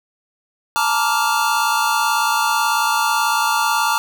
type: chord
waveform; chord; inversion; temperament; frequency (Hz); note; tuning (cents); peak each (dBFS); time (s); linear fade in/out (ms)
square; Bb major seventh; third; just; 874.1 / 932.3 / 1165.4 / 1398.5; A5 / Bb5 / D6 / F6; -12 / 0 / -14 / +2; -22; 0.76-3.98; 0
effects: none